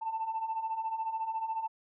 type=beating tone pair; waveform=sine; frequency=880 / 894 Hz; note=A5 / A5; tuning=0 / +27 cents; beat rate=14 Hz; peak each=-37 / -32 dBFS; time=0.01-1.68 s; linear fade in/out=20 ms; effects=tanh soft clip ceiling -26 dBFS